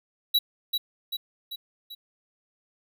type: tone with echo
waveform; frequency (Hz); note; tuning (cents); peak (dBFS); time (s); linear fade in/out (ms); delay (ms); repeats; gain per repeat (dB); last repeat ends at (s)
square; 3908; B7; -19; -19; 0.34-0.39; 10; 390; 4; -5; 1.95
effects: none